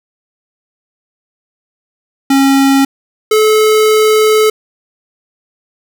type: tone pair in turn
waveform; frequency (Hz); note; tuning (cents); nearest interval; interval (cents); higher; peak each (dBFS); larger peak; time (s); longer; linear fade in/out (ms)
square; 272.8 / 431.8; C#4 / A4; -28 / -33; minor sixth; 795; second; -7; neither; 2.3-2.85 / 3.31-4.5; second; 5
effects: none